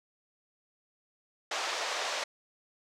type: band-pass noise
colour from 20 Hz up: pink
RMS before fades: -34 dBFS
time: 1.51-2.24 s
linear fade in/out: 5 ms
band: 540 to 6500 Hz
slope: 24 dB/octave
effects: none